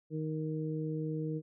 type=harmonic tone; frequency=156.1 Hz; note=D#3; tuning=6 cents sharp; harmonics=1 / 2 / 3; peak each=-35 / -38 / -40 dBFS; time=0.1-1.42 s; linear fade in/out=50 ms; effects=none